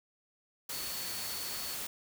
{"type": "tone in noise", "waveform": "sine", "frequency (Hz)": 4435, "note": "C#8", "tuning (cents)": 0, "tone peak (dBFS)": -43, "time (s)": [0.72, 1.75], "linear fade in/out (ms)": 5, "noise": "white", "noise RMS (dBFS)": -39, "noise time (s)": [0.69, 1.87], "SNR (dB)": -7, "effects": []}